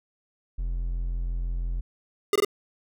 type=tone; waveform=triangle; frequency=43 Hz; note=F1; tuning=26 cents flat; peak=-24 dBFS; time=0.58-1.81 s; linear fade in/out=10 ms
type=tone bursts; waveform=square; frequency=407.7 Hz; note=G#4; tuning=32 cents flat; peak=-19 dBFS; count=3; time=2.33-2.448 s; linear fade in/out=2 ms; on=26 ms; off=20 ms
effects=none